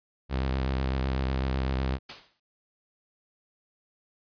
sawtooth tone with vibrato, 65.8 Hz, C2, 10 cents sharp, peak -22 dBFS, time 0.29-1.99 s, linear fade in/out 50 ms, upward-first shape square, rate 8 Hz, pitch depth 33 cents each way
white noise with exponential decay, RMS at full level -35 dBFS, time 2.09-2.4 s, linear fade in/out 5 ms, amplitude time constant 66 ms
effects resampled to 11025 Hz

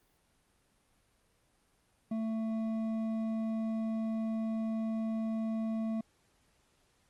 sine tone with hard clipping, 222.3 Hz, A3, 18 cents sharp, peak -33 dBFS, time 2.11-6.01 s, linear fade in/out 5 ms, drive 7 dB, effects pink hiss -71 dBFS RMS until 7.09 s + Opus 32 kbps

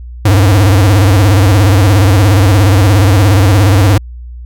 square tone with vibrato, 99 Hz, G2, 18 cents sharp, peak -5 dBFS, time 0.25-3.98 s, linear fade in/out 5 ms, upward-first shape sine, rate 17 Hz, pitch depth 170 cents each way, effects added 60 Hz sine -24 dBFS peak until 4.45 s

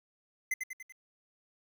square tone with echo, 2051 Hz, C7, 35 cents flat, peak -29 dBFS, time 0.51-0.54 s, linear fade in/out 5 ms, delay 96 ms, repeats 4, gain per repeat -5 dB, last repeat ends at 0.924 s, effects 11-bit

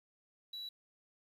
sine tone, 3924 Hz, B7, 12 cents flat, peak -39 dBFS, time 0.53-0.69 s, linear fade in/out 5 ms, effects tanh soft clip ceiling -41 dBFS + 11-bit

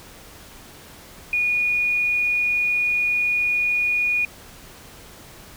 sine tone, 2451 Hz, D#7, 27 cents flat, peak -18 dBFS, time 1.33-4.25 s, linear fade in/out 2 ms, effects pink hiss -44 dBFS RMS until 5.56 s

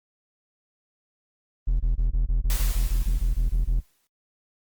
triangle tone bursts, 41.2 Hz, E1, in tune, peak -17 dBFS, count 14, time 1.67-3.802 s, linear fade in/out 10 ms, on 130 ms, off 24 ms
white noise with exponential decay, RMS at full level -31 dBFS, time 2.5-4.07 s, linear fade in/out 1 ms, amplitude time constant 340 ms
effects noise-tail reverb RT60 0.1 s tail -18 dB re dry + Opus 32 kbps

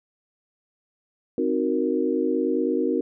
sine chord, C half-diminished seventh, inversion none, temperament equal, 261.6 / 311.1 / 370 / 466.2 Hz, C4 / Eb4 / Gb4 / Bb4, 0 / 0 / 0 / 0 cents, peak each -26 dBFS, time 1.38-3.01 s, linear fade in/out 2 ms, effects none

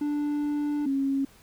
triangle / sine tone pair in turn, 293.7 / 273.2 Hz, D4 / C#4, 0 / -25 cents, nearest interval minor second, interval 125 cents, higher first, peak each -23 dBFS, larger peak neither, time 0.01-0.86 / 0.86-1.25 s, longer first, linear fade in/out 5 ms, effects pink hiss -56 dBFS RMS until 1.42 s

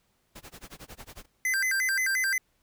pink noise with tremolo, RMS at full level -43 dBFS, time 0.35-1.26 s, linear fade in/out 10 ms, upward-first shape sine, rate 11 Hz, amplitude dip 100%
square tone with vibrato, 1792 Hz, A6, 31 cents sharp, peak -25 dBFS, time 1.45-2.38 s, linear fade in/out 2 ms, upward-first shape square, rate 5.7 Hz, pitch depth 220 cents each way
effects pink hiss -71 dBFS RMS until 2.62 s

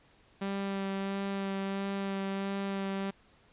sawtooth tone with vibrato, 196 Hz, G3, in tune, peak -28 dBFS, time 0.41-3.11 s, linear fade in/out 10 ms, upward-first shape sine, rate 1.5 Hz, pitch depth 12 cents each way, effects pink hiss -63 dBFS RMS until 3.52 s + resampled to 8000 Hz

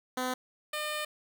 10% pulse tone pair in turn, 254.1 / 604.4 Hz, B3 / D5, +49 / +50 cents, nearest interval octave + minor third, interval 1501 cents, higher second, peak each -22 / -24 dBFS, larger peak first, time 0.17-0.34 / 0.73-1.05 s, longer second, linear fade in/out 5 ms, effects none

